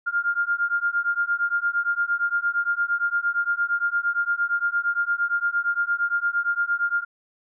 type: beating tone pair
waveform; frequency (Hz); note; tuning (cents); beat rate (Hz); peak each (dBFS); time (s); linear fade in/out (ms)
sine; 1400 / 1408.7; F6 / F6; +4 / +15; 8.7; -24; 0.06-7.05; 20
effects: none